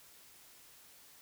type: silence
effects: white hiss -59 dBFS RMS until 1.21 s